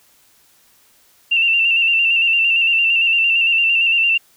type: tone with vibrato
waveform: sine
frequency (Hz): 2726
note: F7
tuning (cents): -43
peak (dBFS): -12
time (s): 1.31-4.18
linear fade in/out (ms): 10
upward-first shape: square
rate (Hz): 8.8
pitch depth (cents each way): 35
effects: white hiss -54 dBFS RMS until 4.36 s